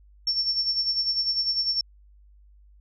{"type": "tone with tremolo", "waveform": "sine", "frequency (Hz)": 5440, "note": "F8", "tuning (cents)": -46, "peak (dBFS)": -20, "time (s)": [0.27, 1.81], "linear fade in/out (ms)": 2, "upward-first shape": "sine", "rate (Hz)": 10, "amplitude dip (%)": 60, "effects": ["added 50 Hz sine -51 dBFS peak until 2.8 s"]}